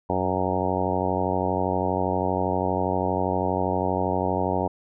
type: harmonic tone with a mistuned harmonic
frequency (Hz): 92.5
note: F#2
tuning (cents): 0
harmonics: 1 / 2 / 3 / 4 / 5 / 6 / 7 / 8 / 9 / 10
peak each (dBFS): -31 / -31 / -31 / -31 / -31 / -31 / -31 / -31 / -31 / -31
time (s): 0.09-4.68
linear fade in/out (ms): 10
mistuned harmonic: 1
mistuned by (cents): -60
effects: none